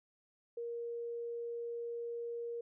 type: tone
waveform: sine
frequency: 470 Hz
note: A#4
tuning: 14 cents sharp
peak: -38 dBFS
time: 0.57-2.61 s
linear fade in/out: 5 ms
effects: none